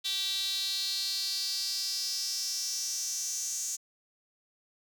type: tone with high-pass filter sweep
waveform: sawtooth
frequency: 388.6 Hz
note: G4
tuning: 15 cents flat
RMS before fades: -33 dBFS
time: 0.04-3.77 s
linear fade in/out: 20 ms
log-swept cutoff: 3700 to 6600 Hz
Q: 6
effects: none